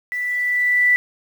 sine tone with level ramp, 1974 Hz, B6, 1 cent flat, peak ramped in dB -22 to -11 dBFS, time 0.12-0.96 s, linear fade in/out 0 ms, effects 7-bit

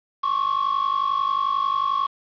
triangle ring-modulated tone, 1107 Hz, C#6, 3 cents flat, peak -15 dBFS, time 0.23-2.07 s, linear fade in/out 10 ms, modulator 25.6 Hz, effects resampled to 11025 Hz + 7-bit

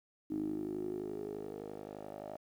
10% pulse tone with band-pass filter sweep, 51.6 Hz, G#1, 10 cents flat, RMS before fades -41 dBFS, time 0.3-2.37 s, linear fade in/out 10 ms, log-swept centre 300 to 600 Hz, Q 8.6, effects 11-bit

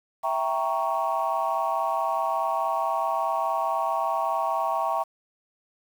sine chord, E diminished seventh, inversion none, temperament equal, 659.3 / 784 / 932.3 / 1108.7 Hz, E5 / G5 / Bb5 / Db6, 0 / 0 / 0 / 0 cents, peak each -28 dBFS, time 0.23-5.04 s, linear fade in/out 20 ms, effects tanh soft clip ceiling -15 dBFS + 8-bit

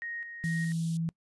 sine tone with tremolo, 1870 Hz, A#6, 5 cents sharp, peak -35 dBFS, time 0.02-0.72 s, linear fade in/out 0 ms, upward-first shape square, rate 2.4 Hz, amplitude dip 50%
sine tone, 164.81 Hz, E3, in tune, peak -28 dBFS, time 0.44-1.09 s, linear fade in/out 0 ms
white high-pass noise, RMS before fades -47 dBFS, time 0.44-0.97 s, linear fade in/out 0 ms, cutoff 3000 Hz, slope 48 dB/octave
effects noise-tail reverb RT60 0.1 s tail -24 dB re dry + resampled to 24000 Hz

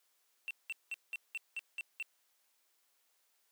triangle tone bursts, 2700 Hz, E7, 41 cents sharp, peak -35 dBFS, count 8, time 0.48-2.026 s, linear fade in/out 0 ms, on 27 ms, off 190 ms, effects white hiss -75 dBFS RMS until 3.51 s + high-pass 400 Hz 12 dB/octave

